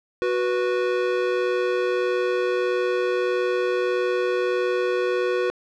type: tone pair together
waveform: square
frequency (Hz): 368.4 / 490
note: F#4 / B4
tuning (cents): -7 / -14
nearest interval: perfect fourth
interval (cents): 493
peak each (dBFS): -24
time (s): 0.22-5.5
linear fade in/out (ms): 0
effects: low-pass 3000 Hz 12 dB/octave